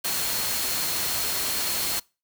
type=tone in noise; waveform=sine; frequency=4272 Hz; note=C8; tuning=35 cents sharp; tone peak=-35 dBFS; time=0.04-2 s; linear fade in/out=10 ms; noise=white; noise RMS=-27 dBFS; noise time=0.04-2 s; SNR=-11 dB; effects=noise-tail reverb RT60 0.3 s tail -25 dB re dry